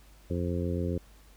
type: harmonic tone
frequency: 87.31 Hz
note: F2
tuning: in tune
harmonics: 1 / 2 / 3 / 4 / 5 / 6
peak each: -31 / -34 / -36 / -37 / -38 / -39 dBFS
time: 0.3-0.98 s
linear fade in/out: 5 ms
effects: added 50 Hz sine -54 dBFS peak until 1.36 s + pink hiss -60 dBFS RMS until 1.36 s